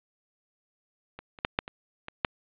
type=clicks; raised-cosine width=0.3 ms; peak=-24 / -29 / -7 / -7 / -22 / -20 / -6 dBFS; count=7; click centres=1.19 / 1.388 / 1.449 / 1.589 / 1.679 / 2.084 / 2.248 s; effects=resampled to 8000 Hz + 8-bit